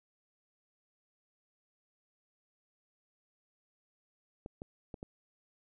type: clicks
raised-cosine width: 2 ms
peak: -29 dBFS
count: 4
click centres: 4.461 / 4.619 / 4.942 / 5.029 s
effects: none